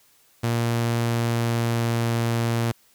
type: tone with pitch glide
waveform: sawtooth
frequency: 117.2 to 116.46 Hz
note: A#2 to A#2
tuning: +10 to -1 cents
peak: -17 dBFS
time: 0.43-2.72 s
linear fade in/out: 10 ms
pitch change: -11 cents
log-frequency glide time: 1.01-2.17 s
effects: white hiss -59 dBFS RMS until 2.94 s